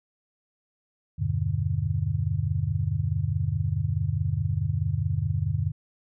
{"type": "chord", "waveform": "sine", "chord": "E minor seventh", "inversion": "none", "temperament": "just", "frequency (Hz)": [82.41, 98.89, 123.61, 148.33], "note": ["E2", "G2", "B2", "D3"], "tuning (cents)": [0, 16, 2, 18], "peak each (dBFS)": [-31, -27, -30, -29], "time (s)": [1.18, 5.72], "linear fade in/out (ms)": 20, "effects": []}